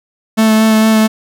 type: tone with vibrato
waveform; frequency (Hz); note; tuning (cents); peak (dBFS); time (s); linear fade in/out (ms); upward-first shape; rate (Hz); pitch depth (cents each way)
45% pulse; 219.4; A3; -5; -7; 0.37-1.08; 20; sine; 4.4; 13
effects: none